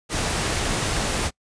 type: noise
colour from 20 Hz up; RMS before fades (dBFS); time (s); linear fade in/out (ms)
pink; -24; 0.09-1.31; 50
effects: noise-tail reverb RT60 0.1 s tail -25 dB re dry + resampled to 22050 Hz